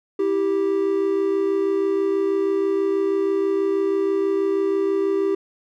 triangle tone pair together, 325.8 / 392 Hz, E4 / G4, -20 / 0 cents, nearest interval minor third, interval 320 cents, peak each -23 / -17 dBFS, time 0.19-5.35 s, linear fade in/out 5 ms, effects none

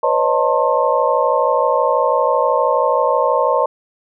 sine tone cluster, 497.4 / 550 / 616 / 896 / 1067 Hz, B4 / C#5 / D#5 / A5 / C6, +12 / -14 / -17 / +31 / +34 cents, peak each -19 dBFS, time 0.03-3.66 s, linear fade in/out 5 ms, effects none

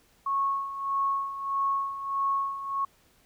sine tone with tremolo, 1100 Hz, C#6, 14 cents flat, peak -23 dBFS, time 0.26-2.85 s, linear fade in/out 5 ms, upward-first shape sine, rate 1.6 Hz, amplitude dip 70%, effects pink hiss -63 dBFS RMS until 3.25 s

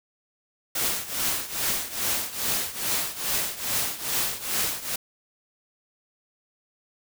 white noise with tremolo, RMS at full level -24 dBFS, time 0.75-4.96 s, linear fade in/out 5 ms, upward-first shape triangle, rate 2.4 Hz, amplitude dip 85%, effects none

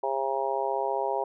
harmonic tone, 135.1 Hz, C#3, 44 cents flat, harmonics 3 / 4 / 5 / 6 / 7, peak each -32 / -32 / -32 / -32 / -32 dBFS, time 0.03-1.24 s, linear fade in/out 5 ms, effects none

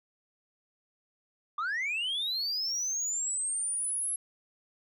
sine linear sweep, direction up, 1151 to 11090 Hz, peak -27 dBFS, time 1.58-4.16 s, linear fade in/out 5 ms, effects tanh soft clip ceiling -28 dBFS

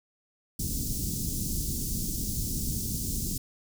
pink band-stop noise, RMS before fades -31 dBFS, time 0.59-3.38 s, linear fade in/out 5 ms, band 280 to 5500 Hz, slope 24 dB/octave, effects none

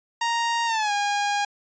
sawtooth tone with pitch glide, 932.3 to 816.3 Hz, A#5 to G#5, 0 to -30 cents, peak -18 dBFS, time 0.21-1.45 s, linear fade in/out 5 ms, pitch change -230 cents, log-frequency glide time 0.66-0.92 s, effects resampled to 16000 Hz

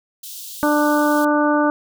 white high-pass noise, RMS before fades -34 dBFS, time 0.23-1.25 s, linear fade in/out 5 ms, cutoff 3100 Hz, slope 48 dB/octave
harmonic tone, 296.6 Hz, D4, 17 cents sharp, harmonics 1 / 2 / 3 / 4 / 5, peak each -17 / -20 / -22 / -23 / -24 dBFS, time 0.63-1.7 s, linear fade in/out 0 ms
effects none

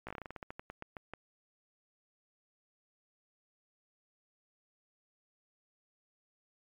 slowing click train, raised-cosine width 0.5 ms, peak -27 dBFS, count 17, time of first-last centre 0.07-1.136 s, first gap 16 ms, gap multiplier 1.17, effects MP3 96 kbps

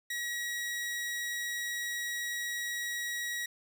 sawtooth tone, 1911 Hz, A#6, 43 cents sharp, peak -30 dBFS, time 0.1-3.46 s, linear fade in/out 5 ms, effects none

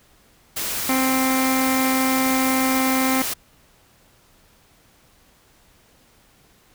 white noise, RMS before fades -26 dBFS, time 0.56-3.34 s, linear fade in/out 10 ms
harmonic tone, 262 Hz, C4, 2 cents sharp, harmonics 1 / 2 / 3 / 4 / 5 / 6 / 7 / 8 / 9, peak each -20 / -29 / -27 / -29 / -31 / -38 / -35 / -30 / -33 dBFS, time 0.89-3.22 s, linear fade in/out 2 ms
effects pink hiss -56 dBFS RMS until 6.74 s

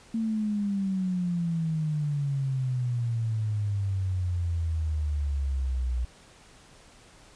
sine exponential sweep, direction down, 227.7 to 60 Hz, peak -25 dBFS, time 0.14-6.05 s, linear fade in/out 5 ms, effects pink hiss -54 dBFS RMS until 7.35 s + resampled to 22050 Hz

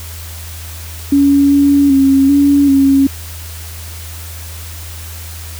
sine tone with pitch steps, 281 / 282.7 / 271.6 / 283.3 / 273.5 Hz, C#4 / C#4 / C#4 / C#4 / C#4, +24 / +34 / -35 / +38 / -23 cents, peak -6 dBFS, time 1.12-3.07 s, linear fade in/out 5 ms, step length 390 ms, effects added 82 Hz sine -27 dBFS peak until 5.59 s + white hiss -32 dBFS RMS until 5.59 s

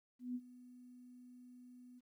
sine tone with ADSR envelope, 247.9 Hz, B3, 7 cents sharp, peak -37 dBFS, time 0.19-2.01 s, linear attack 160 ms, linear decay 51 ms, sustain -18 dB, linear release 30 ms, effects 13-bit

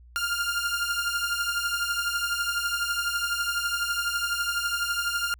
sawtooth beating tone pair, 1396.9 / 1408.9 Hz, F6 / F6, 0 / +15 cents, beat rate 12 Hz, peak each -25 dBFS, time 0.16-5.34 s, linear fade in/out 0 ms, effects added 60 Hz sine -48 dBFS peak until 5.39 s

